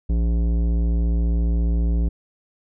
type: tone with tanh clipping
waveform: triangle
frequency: 57.3 Hz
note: A#1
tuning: 29 cents flat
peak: -19 dBFS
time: 0.09-2.09 s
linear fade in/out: 10 ms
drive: 18 dB
effects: none